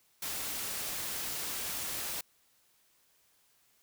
white noise, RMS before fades -37 dBFS, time 0.22-2.21 s, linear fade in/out 5 ms, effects white hiss -69 dBFS RMS until 3.82 s

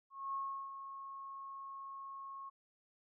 sine tone with ADSR envelope, 1091 Hz, C#6, 28 cents flat, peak -36 dBFS, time 0.1-2.5 s, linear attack 240 ms, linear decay 360 ms, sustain -9 dB, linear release 16 ms, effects none

